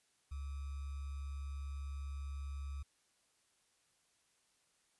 sine tone with sample-and-hold, 70 Hz, C#2, 18 cents sharp, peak -40 dBFS, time 0.31-2.83 s, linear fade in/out 10 ms, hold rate 1225 Hz, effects white hiss -75 dBFS RMS until 4.99 s + resampled to 24000 Hz

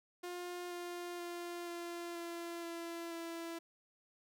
sawtooth tone with pitch steps, 354.4 / 350.9 / 347.5 / 344.1 / 340.7 / 337.4 / 334.1 Hz, F4 / F4 / F4 / F4 / F4 / E4 / E4, +25 / +8 / -9 / -26 / -43 / +40 / +23 cents, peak -38 dBFS, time 0.23-3.59 s, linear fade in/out 10 ms, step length 480 ms, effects none

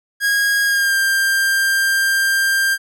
45% pulse tone with pitch glide, 1638 to 1589.5 Hz, G#6 to G6, -24 to +24 cents, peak -14 dBFS, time 0.2-2.78 s, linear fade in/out 50 ms, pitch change -52 cents, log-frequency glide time 0.65-0.96 s, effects none

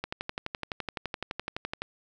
click train, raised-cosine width 0.3 ms, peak -16 dBFS, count 22, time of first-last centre 0.04-1.82 s, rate 11.8 Hz, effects none

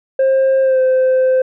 sine tone with pitch glide, 532 to 517.8 Hz, C5 to C5, +29 to -18 cents, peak -7 dBFS, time 0.19-1.42 s, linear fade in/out 5 ms, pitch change -47 cents, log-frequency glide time 0.62-0.8 s, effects tanh soft clip ceiling -9 dBFS

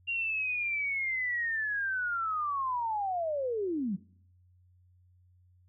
sine linear sweep, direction down, 2785 to 170 Hz, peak -29 dBFS, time 0.07-3.97 s, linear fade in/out 20 ms, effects noise-tail reverb RT60 0.7 s tail -23 dB re dry + added 90 Hz sine -60 dBFS peak until 5.68 s

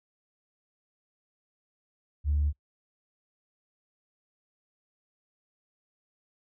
sine tone, 73.42 Hz, D2, in tune, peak -22 dBFS, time 2.24-2.53 s, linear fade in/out 50 ms, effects noise-tail reverb RT60 0.1 s tail -25 dB re dry + tanh soft clip ceiling -19 dBFS

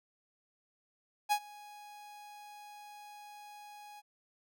45% pulse tone with ADSR envelope, 830.6 Hz, G#5, in tune, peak -25 dBFS, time 1.29-4.02 s, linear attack 29 ms, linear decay 70 ms, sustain -24 dB, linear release 33 ms, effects none

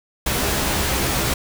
pink noise with comb filter, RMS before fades -21 dBFS, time 0.26-1.34 s, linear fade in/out 5 ms, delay 15 ms, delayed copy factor +0.55, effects none

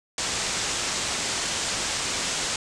white low-pass noise, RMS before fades -28 dBFS, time 0.18-2.56 s, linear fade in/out 2 ms, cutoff 8300 Hz, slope 48 dB/octave, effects none

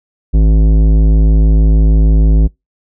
triangle tone with tanh clipping, 53.2 Hz, G#1, 42 cents sharp, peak -7 dBFS, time 0.33-2.48 s, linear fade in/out 20 ms, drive 18 dB, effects noise-tail reverb RT60 0.2 s tail -26 dB re dry

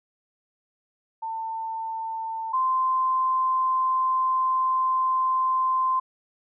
sine tone pair in turn, 896 / 1039.3 Hz, A5 / C6, +31 / -12 cents, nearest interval minor third, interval 257 cents, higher second, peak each -28 / -20 dBFS, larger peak second, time 1.22-2.53 / 2.53-6 s, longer second, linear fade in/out 10 ms, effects none

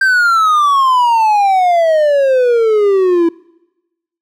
triangle exponential sweep, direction down, 1581 to 330.5 Hz, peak -6 dBFS, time 0.01-3.29 s, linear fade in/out 5 ms, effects noise-tail reverb RT60 1.0 s tail -24 dB re dry

